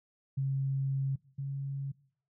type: tone pair in turn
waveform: sine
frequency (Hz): 135.8 / 137.93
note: C#3 / C#3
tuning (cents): -35 / -8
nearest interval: unison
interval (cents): 27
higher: second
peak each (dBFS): -28 / -33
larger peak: first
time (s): 0.37-1.16 / 1.38-1.92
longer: first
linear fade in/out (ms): 10
effects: noise-tail reverb RT60 0.6 s tail -22 dB re dry